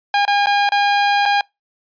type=tone with dropouts; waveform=sawtooth; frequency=812 Hz; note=G#5; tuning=39 cents flat; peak=-9 dBFS; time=0.14-1.41 s; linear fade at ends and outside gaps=2 ms; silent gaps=0.252-0.278 / 0.46-0.469 / 0.691-0.72 / 1.255-1.259 s; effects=noise-tail reverb RT60 0.2 s tail -26 dB re dry + resampled to 11025 Hz